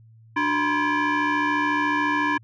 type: tone with frequency modulation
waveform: sine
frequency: 370 Hz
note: F#4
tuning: in tune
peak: -18 dBFS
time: 0.36-2.38 s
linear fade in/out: 10 ms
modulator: 666 Hz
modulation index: 2.6
effects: tanh soft clip ceiling -17 dBFS + added 112 Hz sine -48 dBFS peak until 2.43 s